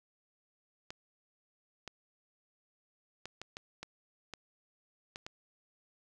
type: clicks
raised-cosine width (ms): 0.2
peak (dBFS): -25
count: 9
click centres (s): 0.905 / 1.877 / 3.256 / 3.416 / 3.569 / 3.83 / 4.337 / 5.159 / 5.265
effects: none

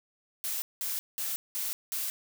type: noise bursts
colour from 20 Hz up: blue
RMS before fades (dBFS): -33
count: 5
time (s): 0.44-2.1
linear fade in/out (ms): 0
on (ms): 180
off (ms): 190
effects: none

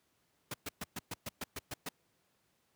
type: noise bursts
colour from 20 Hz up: pink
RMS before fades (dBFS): -39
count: 10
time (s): 0.51-1.89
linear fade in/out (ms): 5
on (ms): 30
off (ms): 120
effects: pink hiss -75 dBFS RMS until 2.75 s + high-pass 100 Hz 12 dB/octave

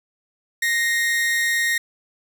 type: tone pair together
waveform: 40% pulse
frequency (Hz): 1864.7 / 2093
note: A#6 / C7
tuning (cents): 0 / 0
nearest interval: major second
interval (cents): 200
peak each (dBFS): -18 / -27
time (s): 0.62-1.78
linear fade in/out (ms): 5
effects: none

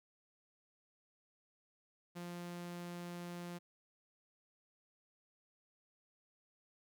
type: tone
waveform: sawtooth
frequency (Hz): 174.61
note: F3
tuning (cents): 0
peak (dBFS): -40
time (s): 2.15-3.59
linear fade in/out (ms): 20
effects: none

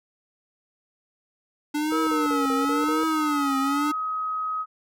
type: tone with vibrato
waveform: square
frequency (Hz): 293.7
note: D4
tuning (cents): 0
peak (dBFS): -24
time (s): 1.74-3.92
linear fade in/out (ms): 10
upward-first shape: triangle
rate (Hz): 0.95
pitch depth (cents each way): 160
type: tone with pitch glide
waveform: sine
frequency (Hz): 1292 to 1265.4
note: E6 to D#6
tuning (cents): -35 to +29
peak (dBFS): -25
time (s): 1.9-4.66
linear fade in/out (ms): 50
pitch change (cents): -36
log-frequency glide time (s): 2.78-3.19
type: tone bursts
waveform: triangle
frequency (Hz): 469.7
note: A#4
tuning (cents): +13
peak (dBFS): -26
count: 6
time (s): 1.92-3.035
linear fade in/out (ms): 0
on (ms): 150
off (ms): 43
effects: none

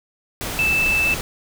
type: tone in noise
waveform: sine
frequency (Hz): 2637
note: E7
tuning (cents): 0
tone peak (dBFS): -16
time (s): 0.59-1.14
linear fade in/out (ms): 0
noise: pink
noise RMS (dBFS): -27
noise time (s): 0.41-1.21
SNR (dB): +8
effects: none

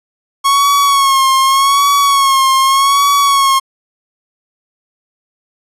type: tone with vibrato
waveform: 45% pulse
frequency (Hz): 1098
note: C#6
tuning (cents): -17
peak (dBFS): -8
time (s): 0.44-3.6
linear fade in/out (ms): 20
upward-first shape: sine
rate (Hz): 0.84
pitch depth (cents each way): 53
effects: resampled to 32000 Hz

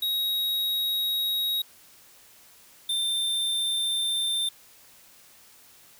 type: tone pair in turn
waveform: square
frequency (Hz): 3797 / 3584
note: A#7 / A7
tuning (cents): +31 / +31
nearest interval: minor second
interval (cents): 100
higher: first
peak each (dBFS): -25 / -25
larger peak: neither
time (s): 0.02-1.62 / 2.89-4.49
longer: neither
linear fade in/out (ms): 5
effects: white hiss -54 dBFS RMS until 5.99 s

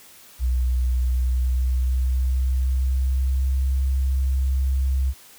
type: tone with pitch glide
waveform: sine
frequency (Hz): 62.2 to 66.28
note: B1 to C2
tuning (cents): +13 to +23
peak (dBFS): -18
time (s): 0.39-5.14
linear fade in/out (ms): 50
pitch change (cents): +110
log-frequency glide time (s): 0.94-3.74
effects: white hiss -48 dBFS RMS until 5.38 s

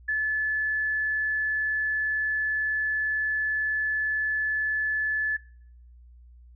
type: tone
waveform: sine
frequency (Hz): 1729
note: A6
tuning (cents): -31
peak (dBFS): -23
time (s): 0.08-5.37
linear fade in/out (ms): 10
effects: noise-tail reverb RT60 0.6 s tail -21 dB re dry + added 60 Hz sine -48 dBFS peak until 6.55 s

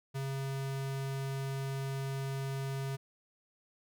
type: tone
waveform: square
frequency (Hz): 135.8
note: C#3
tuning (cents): -35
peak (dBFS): -35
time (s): 0.14-2.97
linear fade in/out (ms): 20
effects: none

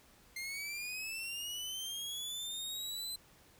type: linear sweep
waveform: sawtooth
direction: up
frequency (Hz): 2093 to 4078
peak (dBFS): -36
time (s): 0.36-3.16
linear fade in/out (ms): 5
effects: pink hiss -63 dBFS RMS until 3.59 s

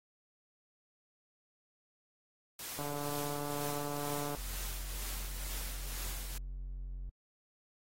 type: noise with tremolo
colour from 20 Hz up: white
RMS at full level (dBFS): -42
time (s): 2.59-6.38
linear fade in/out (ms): 2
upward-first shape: triangle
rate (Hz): 2.1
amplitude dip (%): 50
type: click train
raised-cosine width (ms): 1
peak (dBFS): -27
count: 227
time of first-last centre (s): 2.79-4.349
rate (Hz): 145
type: tone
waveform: triangle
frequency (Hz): 45.31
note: F#1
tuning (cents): -36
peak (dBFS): -37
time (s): 4.37-7.1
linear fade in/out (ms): 10
effects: AAC 48 kbps

